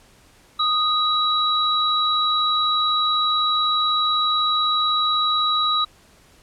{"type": "tone pair together", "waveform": "sine", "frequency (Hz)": [1244, 3896], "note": ["D#6", "B7"], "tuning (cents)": [-1, -24], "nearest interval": "octave + minor sixth", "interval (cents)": 1977, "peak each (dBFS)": -20, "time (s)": [0.59, 5.85], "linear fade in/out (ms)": 10, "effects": ["pink hiss -53 dBFS RMS until 6.42 s", "low-pass 11000 Hz 12 dB/octave"]}